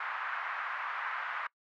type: band-pass noise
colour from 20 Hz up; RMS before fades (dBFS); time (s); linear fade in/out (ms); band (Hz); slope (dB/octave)
white; -37; 0-1.47; 5; 970 to 1700; 24
effects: noise-tail reverb RT60 0.1 s tail -23 dB re dry